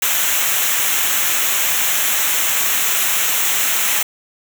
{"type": "noise with comb filter", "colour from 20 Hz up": "white", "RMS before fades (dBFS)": -17, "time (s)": [0.02, 4.03], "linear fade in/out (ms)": 5, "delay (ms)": 0.21, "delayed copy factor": -0.7, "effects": []}